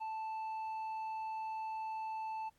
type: tone with tanh clipping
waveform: sine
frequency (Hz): 880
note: A5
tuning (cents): 0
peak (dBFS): -39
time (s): 0-2.5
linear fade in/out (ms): 20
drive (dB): 5
effects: pink hiss -75 dBFS RMS until 2.58 s + AAC 64 kbps